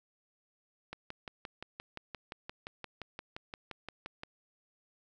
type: click train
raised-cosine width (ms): 0.3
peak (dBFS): -25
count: 20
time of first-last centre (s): 0.93-4.234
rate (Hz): 5.75
effects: none